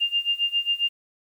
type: tone with tremolo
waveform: sine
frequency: 2804 Hz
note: F7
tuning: 6 cents sharp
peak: -18 dBFS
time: 0-0.89 s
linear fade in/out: 20 ms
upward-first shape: sine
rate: 7.4 Hz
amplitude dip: 90%
effects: 9-bit